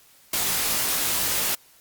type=noise with comb filter; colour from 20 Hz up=white; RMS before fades=-24 dBFS; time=0.33-1.55 s; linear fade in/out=5 ms; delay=19 ms; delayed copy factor=-0.8; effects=white hiss -55 dBFS RMS until 1.8 s + Opus 48 kbps